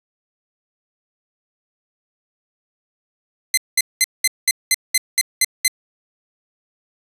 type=tone bursts; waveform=10% pulse; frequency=2062 Hz; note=C7; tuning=26 cents flat; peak=-3 dBFS; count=10; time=3.54-5.68 s; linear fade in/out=2 ms; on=34 ms; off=200 ms; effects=resampled to 32000 Hz